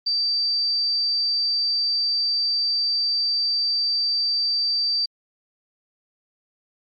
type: tone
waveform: sine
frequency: 4656 Hz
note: D8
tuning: 16 cents flat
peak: -19 dBFS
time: 0.06-5.06 s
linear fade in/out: 10 ms
effects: MP3 48 kbps